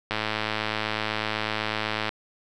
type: click train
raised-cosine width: 0.3 ms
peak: -10 dBFS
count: 215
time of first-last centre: 0.11-2.091 s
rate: 108 Hz
effects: none